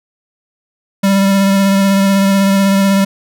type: tone with vibrato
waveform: square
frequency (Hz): 196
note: G3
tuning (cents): 0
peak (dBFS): -9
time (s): 1.03-3.05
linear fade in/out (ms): 10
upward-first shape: sine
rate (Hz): 16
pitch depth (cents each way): 17
effects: none